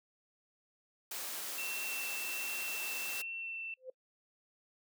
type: noise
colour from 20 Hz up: white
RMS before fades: -41 dBFS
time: 1.11-3.22 s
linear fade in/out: 5 ms
type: tone with vibrato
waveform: sine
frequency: 2689 Hz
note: E7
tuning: 34 cents sharp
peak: -39 dBFS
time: 1.58-3.74 s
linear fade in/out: 2 ms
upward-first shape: sine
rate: 1.3 Hz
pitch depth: 8 cents each way
type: tone with exponential growth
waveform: sine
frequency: 515 Hz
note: C5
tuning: 28 cents flat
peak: -38 dBFS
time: 3.77-3.9 s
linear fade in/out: 5 ms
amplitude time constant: 28 ms
effects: noise-tail reverb RT60 0.1 s tail -24 dB re dry + high-pass 300 Hz 12 dB/octave